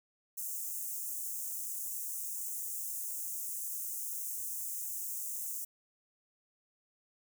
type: high-pass noise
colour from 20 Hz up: white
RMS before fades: -39 dBFS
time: 0.37-5.65 s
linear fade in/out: 10 ms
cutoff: 6400 Hz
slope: 48 dB/octave
effects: none